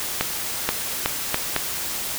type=accelerating click train; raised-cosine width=0.3 ms; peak=-3 dBFS; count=5; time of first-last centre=0.21-1.563 s; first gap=480 ms; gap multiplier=0.77; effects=white hiss -28 dBFS RMS until 2.18 s